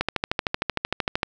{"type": "click train", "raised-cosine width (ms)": 0.3, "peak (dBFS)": -6, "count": 17, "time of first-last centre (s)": [0.01, 1.231], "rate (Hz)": 13.1, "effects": []}